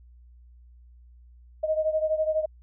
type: beating tone pair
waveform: sine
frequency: 622.3 / 634.3 Hz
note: D#5 / D#5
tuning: 0 / +33 cents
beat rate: 12 Hz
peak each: -24 / -28 dBFS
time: 1.63-2.46 s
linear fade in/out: 10 ms
effects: added 60 Hz sine -49 dBFS peak until 2.62 s